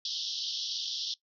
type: band-pass noise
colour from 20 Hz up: pink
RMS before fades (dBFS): -35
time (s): 0.05-1.14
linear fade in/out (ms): 2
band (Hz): 3100 to 5700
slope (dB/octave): 96
effects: noise-tail reverb RT60 0.1 s tail -19 dB re dry